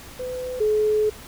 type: tone pair in turn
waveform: sine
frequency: 505 / 426.9 Hz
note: B4 / G#4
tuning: +39 / +48 cents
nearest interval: minor third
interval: 291 cents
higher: first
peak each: -27 / -17 dBFS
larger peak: second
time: 0.19-0.6 / 0.6-1.1 s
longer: second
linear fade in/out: 10 ms
effects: added 58 Hz sine -48 dBFS peak until 1.27 s + pink hiss -42 dBFS RMS until 1.27 s